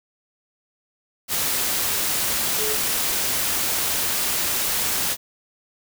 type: tone in noise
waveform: sine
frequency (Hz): 430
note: A4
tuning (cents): -40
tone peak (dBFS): -27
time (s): 2.57-2.77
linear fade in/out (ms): 50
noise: white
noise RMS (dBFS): -23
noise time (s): 1.28-5.17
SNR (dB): -7
effects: none